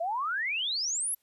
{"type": "exponential sweep", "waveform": "sine", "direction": "up", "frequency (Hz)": [643, 11670], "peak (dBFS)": -28, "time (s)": [0, 1.15], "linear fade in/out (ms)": 10, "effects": ["white hiss -73 dBFS RMS until 1.22 s", "resampled to 32000 Hz"]}